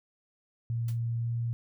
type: tone with pitch glide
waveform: sine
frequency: 116.54 to 117.35 Hz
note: A#2 to A#2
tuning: 0 to +12 cents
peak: -28 dBFS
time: 0.7-1.53 s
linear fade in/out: 0 ms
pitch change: +12 cents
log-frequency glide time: 1.19-1.29 s
type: noise with exponential decay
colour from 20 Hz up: white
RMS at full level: -44 dBFS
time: 0.88-1 s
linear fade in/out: 5 ms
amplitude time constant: 25 ms
effects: none